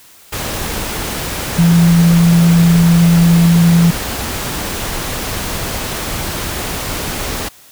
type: tone in noise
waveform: sine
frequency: 169.3 Hz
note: E3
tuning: 46 cents sharp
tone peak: -6 dBFS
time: 1.58-3.91 s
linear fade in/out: 10 ms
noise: pink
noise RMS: -21 dBFS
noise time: 0.32-7.49 s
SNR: +12 dB
effects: white hiss -43 dBFS RMS until 7.71 s